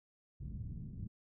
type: low-pass noise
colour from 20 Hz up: white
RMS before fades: -44 dBFS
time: 0.4-1.08 s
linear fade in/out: 10 ms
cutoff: 170 Hz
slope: 24 dB/octave
effects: none